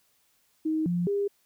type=tone with pitch steps; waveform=sine; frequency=314.5 / 174.8 / 403.1 Hz; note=D#4 / F3 / G4; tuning=+19 / +2 / +48 cents; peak=-24 dBFS; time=0.65-1.28 s; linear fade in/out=10 ms; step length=210 ms; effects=white hiss -68 dBFS RMS until 1.45 s